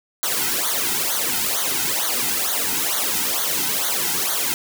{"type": "noise with flanger", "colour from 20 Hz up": "white", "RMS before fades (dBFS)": -22, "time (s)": [0.23, 4.54], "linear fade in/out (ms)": 0, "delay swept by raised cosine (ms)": [0.38, 1.78], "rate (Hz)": 2.2, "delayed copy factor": -0.95, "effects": []}